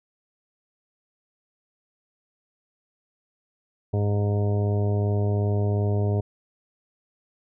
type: harmonic tone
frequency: 102.7 Hz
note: G#2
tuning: 19 cents flat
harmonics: 1 / 2 / 3 / 4 / 5 / 6 / 7 / 9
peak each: -21 / -32 / -36 / -30 / -39 / -35 / -39 / -45 dBFS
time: 3.93-6.21 s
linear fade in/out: 10 ms
effects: none